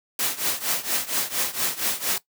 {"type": "noise with tremolo", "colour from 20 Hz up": "white", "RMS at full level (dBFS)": -22, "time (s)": [0.19, 2.18], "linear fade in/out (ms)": 2, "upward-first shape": "triangle", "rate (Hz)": 4.3, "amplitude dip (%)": 90, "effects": ["noise-tail reverb RT60 0.1 s tail -17 dB re dry", "high-pass 150 Hz 12 dB/octave"]}